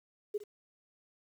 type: tone with echo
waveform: sine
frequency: 415.3 Hz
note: G#4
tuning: in tune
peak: -30 dBFS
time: 0.34-0.38 s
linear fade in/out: 10 ms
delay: 60 ms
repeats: 1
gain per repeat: -14 dB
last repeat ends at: 0.44 s
effects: 10-bit